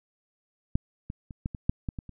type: clicks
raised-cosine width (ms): 5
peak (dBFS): -11 / -22 / -28 / -17 / -23 / -10 / -18 / -23 / -30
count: 9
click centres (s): 0.755 / 1.101 / 1.308 / 1.459 / 1.548 / 1.695 / 1.888 / 1.988 / 2.093
effects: none